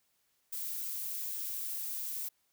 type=noise; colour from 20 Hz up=violet; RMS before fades=-38 dBFS; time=0.52-2.29 s; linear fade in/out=10 ms; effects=white hiss -75 dBFS RMS until 2.52 s